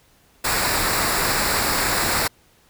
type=noise with comb filter; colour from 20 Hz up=pink; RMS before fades=-21 dBFS; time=0.44-2.28 s; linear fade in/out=10 ms; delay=0.32 ms; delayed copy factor=-0.6; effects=pink hiss -57 dBFS RMS until 2.69 s